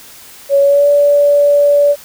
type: tone with pitch glide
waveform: sine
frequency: 559 to 576.7 Hz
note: C#5 to D5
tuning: +14 to -32 cents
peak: -6 dBFS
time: 0.49-1.96 s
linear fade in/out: 50 ms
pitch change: +54 cents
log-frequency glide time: 0.61-0.88 s
effects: white hiss -37 dBFS RMS until 2.04 s